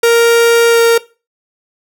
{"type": "tone with pitch glide", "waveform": "45% pulse", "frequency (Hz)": [466.2, 463.2], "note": ["A#4", "A#4"], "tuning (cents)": [0, -11], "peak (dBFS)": -6, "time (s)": [0.03, 0.98], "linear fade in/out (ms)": 5, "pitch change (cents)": -11, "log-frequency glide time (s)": [0.69, 0.79], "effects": ["noise-tail reverb RT60 0.3 s tail -19 dB re dry"]}